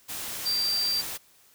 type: tone in noise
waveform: sine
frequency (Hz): 4699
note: D8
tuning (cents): 0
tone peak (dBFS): -24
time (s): 0.45-1.02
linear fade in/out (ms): 20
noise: white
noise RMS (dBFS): -35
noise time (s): 0.08-1.18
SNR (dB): +8
effects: white hiss -59 dBFS RMS until 1.54 s